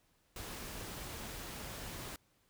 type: noise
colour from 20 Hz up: pink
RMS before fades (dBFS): -45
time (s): 0.36-2.16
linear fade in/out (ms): 2
effects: pink hiss -73 dBFS RMS until 2.49 s